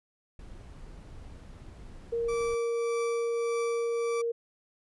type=noise; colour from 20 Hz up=brown; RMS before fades=-46 dBFS; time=0.39-2.55 s; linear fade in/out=2 ms
type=tone; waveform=sine; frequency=466.2 Hz; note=A#4; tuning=in tune; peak=-27 dBFS; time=2.12-4.32 s; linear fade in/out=10 ms
type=tone with tremolo; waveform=30% pulse; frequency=1161 Hz; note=D6; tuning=20 cents flat; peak=-32 dBFS; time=2.28-4.22 s; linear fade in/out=10 ms; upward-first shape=triangle; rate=1.7 Hz; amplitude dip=65%
effects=resampled to 24000 Hz